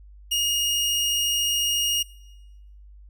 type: tone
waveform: sawtooth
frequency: 2859 Hz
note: F7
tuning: 40 cents sharp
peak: -18 dBFS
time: 0.31-2.03 s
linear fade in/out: 10 ms
effects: noise-tail reverb RT60 1.0 s tail -22 dB re dry + added 50 Hz sine -44 dBFS peak until 3.09 s